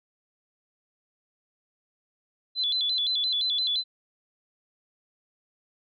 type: tone with vibrato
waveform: sine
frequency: 3729 Hz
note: A#7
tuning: in tune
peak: -23 dBFS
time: 2.55-3.84 s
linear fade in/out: 50 ms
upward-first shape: square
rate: 5.8 Hz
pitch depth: 140 cents each way
effects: MP3 64 kbps